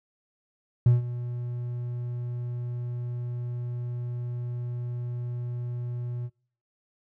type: tone with ADSR envelope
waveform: triangle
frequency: 121.4 Hz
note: B2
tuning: 29 cents flat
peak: -11 dBFS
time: 0.86-6.3 s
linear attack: 4 ms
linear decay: 150 ms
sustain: -17 dB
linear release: 49 ms
effects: noise-tail reverb RT60 0.5 s tail -26 dB re dry + tanh soft clip ceiling -9 dBFS